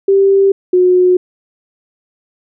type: tone pair in turn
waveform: sine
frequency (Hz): 392 / 363.4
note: G4 / F#4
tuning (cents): 0 / -31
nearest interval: minor second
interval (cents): 131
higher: first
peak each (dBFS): -6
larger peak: neither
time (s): 0.08-0.52 / 0.73-1.17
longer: neither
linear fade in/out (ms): 5
effects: none